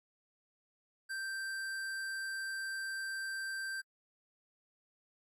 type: tone with hard clipping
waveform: sine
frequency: 1568 Hz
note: G6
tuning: in tune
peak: -39 dBFS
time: 1.09-3.82 s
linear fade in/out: 20 ms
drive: 15 dB
effects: AAC 64 kbps